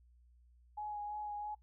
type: tone with vibrato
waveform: sine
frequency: 835 Hz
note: G#5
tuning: 9 cents sharp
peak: -39 dBFS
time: 0.77-1.55 s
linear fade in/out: 10 ms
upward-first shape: sine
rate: 3 Hz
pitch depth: 17 cents each way
effects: noise-tail reverb RT60 0.1 s tail -19 dB re dry + added 60 Hz sine -62 dBFS peak until 1.62 s